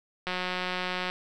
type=click train; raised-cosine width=0.3 ms; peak=-15 dBFS; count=152; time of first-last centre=0.27-1.1 s; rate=182 Hz; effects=none